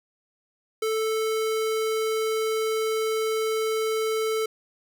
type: tone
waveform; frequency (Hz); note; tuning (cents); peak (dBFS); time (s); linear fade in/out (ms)
square; 440; A4; 0; -24; 0.82-4.46; 5
effects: none